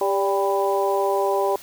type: harmonic tone with a mistuned harmonic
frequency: 198 Hz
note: G3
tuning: 18 cents sharp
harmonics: 2 / 3 / 4 / 5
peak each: -22 / -24 / -25 / -26 dBFS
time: 0.01-1.56 s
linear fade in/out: 2 ms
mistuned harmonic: 3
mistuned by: -40 cents
effects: white hiss -43 dBFS RMS until 1.62 s